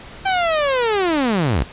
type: linear sweep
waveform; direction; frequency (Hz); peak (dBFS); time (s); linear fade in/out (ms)
sawtooth; down; 784 to 46.93; -12; 0.25-1.64; 10
effects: pink hiss -38 dBFS RMS until 1.72 s + resampled to 8000 Hz